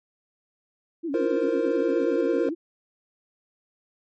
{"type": "tone with vibrato", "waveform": "sine", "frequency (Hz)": 303.5, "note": "D#4", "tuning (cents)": -43, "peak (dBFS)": -26, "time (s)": [1.03, 2.55], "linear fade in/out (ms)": 20, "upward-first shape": "sine", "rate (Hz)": 8.8, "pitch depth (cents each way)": 200}
{"type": "chord", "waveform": "triangle", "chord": "F suspended fourth", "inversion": "none", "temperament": "equal", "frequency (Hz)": [349.2, 466.2, 523.3], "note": ["F4", "Bb4", "C5"], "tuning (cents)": [0, 0, 0], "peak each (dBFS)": [-25, -23, -26], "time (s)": [1.14, 2.49], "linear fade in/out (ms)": 2}
{"effects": ["MP3 32 kbps"]}